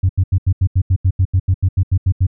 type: tone bursts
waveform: sine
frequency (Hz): 93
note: F#2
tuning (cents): +9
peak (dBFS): -8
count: 16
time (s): 0.03-2.268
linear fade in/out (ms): 10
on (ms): 63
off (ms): 82
effects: tanh soft clip ceiling -7 dBFS